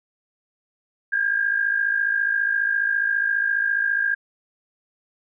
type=tone pair together; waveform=sine; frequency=1606.3 / 1661 Hz; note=G6 / G#6; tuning=+42 / 0 cents; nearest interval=minor second; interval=58 cents; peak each=-20 / -25 dBFS; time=1.12-4.15 s; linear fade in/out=10 ms; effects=none